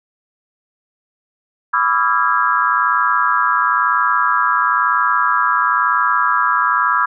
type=tone cluster; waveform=sine; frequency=995 / 1152 / 1273 / 1374 / 1641 Hz; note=B5 / D6 / D#6 / F6 / G#6; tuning=+13 / -34 / +39 / -29 / -21 cents; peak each=-19 dBFS; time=1.73-7.06 s; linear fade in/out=10 ms; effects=none